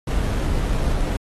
brown noise with sample-and-hold, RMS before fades -21 dBFS, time 0.07-1.17 s, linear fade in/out 5 ms, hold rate 4900 Hz, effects AAC 32 kbps

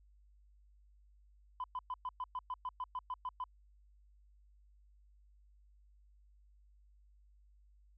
sine tone bursts, 1008 Hz, B5, 35 cents sharp, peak -35 dBFS, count 13, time 1.6-3.44 s, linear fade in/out 2 ms, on 40 ms, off 110 ms, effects tanh soft clip ceiling -34 dBFS + added 50 Hz sine -62 dBFS peak until 7.97 s

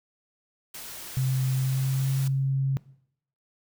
white noise, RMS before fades -40 dBFS, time 0.74-2.28 s, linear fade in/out 5 ms
sine tone with pitch glide, 130.8 to 135.18 Hz, C3 to C#3, 0 to -43 cents, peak -22 dBFS, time 1.17-2.77 s, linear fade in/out 0 ms, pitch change +57 cents, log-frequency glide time 1.52-2.23 s
effects noise-tail reverb RT60 0.7 s tail -20 dB re dry

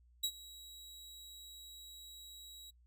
sawtooth tone with ADSR envelope, 3867 Hz, B7, 37 cents flat, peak -28 dBFS, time 0.23-2.71 s, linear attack 11 ms, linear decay 67 ms, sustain -20 dB, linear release 14 ms, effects noise-tail reverb RT60 0.1 s tail -25 dB re dry + added 60 Hz sine -63 dBFS peak until 2.86 s

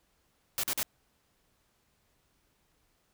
white noise bursts, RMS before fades -31 dBFS, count 3, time 0.58-0.83 s, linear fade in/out 0 ms, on 54 ms, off 44 ms, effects pink hiss -72 dBFS RMS until 3.13 s

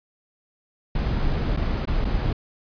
brown noise with dropouts, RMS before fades -23 dBFS, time 0.95-2.33 s, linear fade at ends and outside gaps 5 ms, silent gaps 1.566-1.571 / 1.855-1.873 / 2.046-2.05 s, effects resampled to 11025 Hz

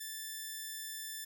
5% pulse tone, 1760 Hz, A6, in tune, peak -30 dBFS, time 0-1.25 s, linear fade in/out 10 ms, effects none

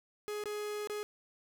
45% pulse tone with dropouts, 418.5 Hz, G#4, 13 cents sharp, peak -36 dBFS, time 0.28-1.03 s, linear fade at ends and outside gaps 0 ms, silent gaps 0.438-0.457 / 0.873-0.898 s, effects none

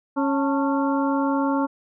harmonic tone with a mistuned harmonic, 275.4 Hz, C#4, 11 cents flat, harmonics 1 / 2 / 3 / 4 / 5, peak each -21 / -28 / -27 / -30 / -33 dBFS, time 0.16-1.67 s, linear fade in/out 20 ms, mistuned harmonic 3, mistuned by +120 cents, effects none

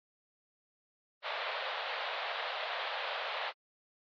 pink band-pass noise, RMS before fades -38 dBFS, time 1.22-3.53 s, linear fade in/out 50 ms, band 540 to 4000 Hz, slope 48 dB/octave, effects AAC 48 kbps

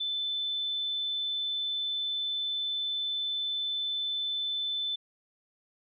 sine tone, 3520 Hz, A7, in tune, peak -29 dBFS, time 0-4.96 s, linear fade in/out 10 ms, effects none

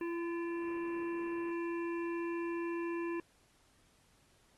harmonic tone with a mistuned harmonic, 339.3 Hz, F4, 50 cents flat, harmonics 1 / 3 / 5 / 7 / 8, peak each -35 / -45 / -49 / -52 / -53 dBFS, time 0.01-3.2 s, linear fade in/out 2 ms, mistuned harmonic 5, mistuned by +39 cents, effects pink hiss -68 dBFS RMS until 4.57 s + Opus 32 kbps

